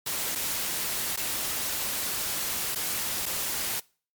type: noise with dropouts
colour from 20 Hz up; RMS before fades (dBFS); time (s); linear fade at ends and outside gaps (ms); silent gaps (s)
white; -30; 0.06-3.8; 5; 0.352-0.356 / 1.161-1.172 / 2.749-2.757 / 3.257-3.261
effects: noise-tail reverb RT60 0.4 s tail -24 dB re dry + MP3 96 kbps